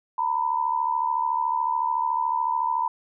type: tone pair together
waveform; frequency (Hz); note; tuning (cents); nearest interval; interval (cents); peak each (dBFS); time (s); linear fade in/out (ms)
sine; 916 / 989.8; A#5 / B5; -31 / +4; minor second; 135; -25 / -24; 0.18-2.88; 5
effects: none

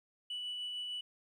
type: tone with tremolo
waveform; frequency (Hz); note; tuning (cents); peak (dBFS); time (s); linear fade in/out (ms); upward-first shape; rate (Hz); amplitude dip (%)
sine; 2960; F#7; 0; -35; 0.3-1.01; 5; sine; 6.6; 25
effects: tanh soft clip ceiling -35 dBFS + 12-bit

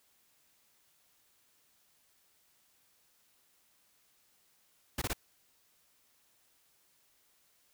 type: noise bursts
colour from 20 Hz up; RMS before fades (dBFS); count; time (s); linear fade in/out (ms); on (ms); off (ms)
pink; -34; 3; 4.98-5.133; 5; 37; 21
effects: white hiss -70 dBFS RMS until 7.73 s

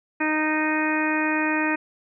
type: harmonic tone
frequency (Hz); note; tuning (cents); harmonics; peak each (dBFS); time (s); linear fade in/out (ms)
309.4; D#4; -10; 1 / 2 / 3 / 4 / 5 / 6 / 7 / 8; -24 / -32 / -29 / -34 / -30 / -28 / -36 / -29; 0.2-1.76; 10
effects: none

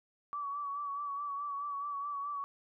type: tone with vibrato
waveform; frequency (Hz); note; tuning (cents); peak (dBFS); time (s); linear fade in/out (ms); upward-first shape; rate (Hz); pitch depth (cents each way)
sine; 1142; D6; -49; -35; 0.33-2.44; 0; sine; 4.7; 41
effects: none

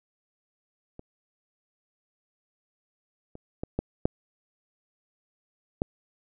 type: clicks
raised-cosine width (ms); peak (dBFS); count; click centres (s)
2; -28 / -29 / -18 / -13 / -8 / -12; 6; 0.994 / 3.354 / 3.635 / 3.79 / 4.055 / 5.819
effects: none

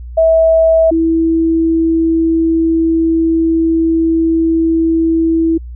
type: tone pair in turn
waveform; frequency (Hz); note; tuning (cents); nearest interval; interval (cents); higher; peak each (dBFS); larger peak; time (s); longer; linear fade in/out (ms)
sine; 650 / 327; E5 / E4; -24 / -14; octave; 1190; first; -6 / -9; first; 0.17-0.91 / 0.91-5.58; second; 10
effects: added 60 Hz sine -25 dBFS peak until 5.75 s

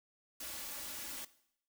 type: noise with comb filter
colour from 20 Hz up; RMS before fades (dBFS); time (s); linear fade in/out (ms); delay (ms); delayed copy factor
white; -44; 0.4-1.25; 5; 3.5; +0.7
effects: noise-tail reverb RT60 0.7 s tail -17 dB re dry

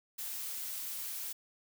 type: noise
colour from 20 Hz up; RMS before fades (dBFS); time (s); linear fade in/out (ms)
blue; -40; 0.18-1.33; 10
effects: none

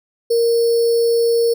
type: tone with sample-and-hold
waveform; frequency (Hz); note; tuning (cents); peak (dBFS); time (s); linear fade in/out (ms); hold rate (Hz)
sine; 466.2; A#4; 0; -12; 0.3-1.54; 10; 4900
effects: none

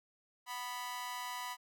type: tone with amplitude modulation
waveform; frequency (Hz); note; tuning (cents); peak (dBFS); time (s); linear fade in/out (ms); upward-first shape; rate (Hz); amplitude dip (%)
sawtooth; 987.8; B5; 0; -32; 0.46-1.57; 50; sine; 246; 85
effects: none

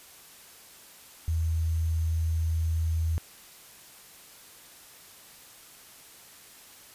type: tone with sample-and-hold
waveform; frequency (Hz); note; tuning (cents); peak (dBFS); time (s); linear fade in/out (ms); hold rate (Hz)
sine; 81.2; E2; -26; -24; 1.28-3.18; 0; 6300
effects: white hiss -51 dBFS RMS until 6.94 s + resampled to 32000 Hz

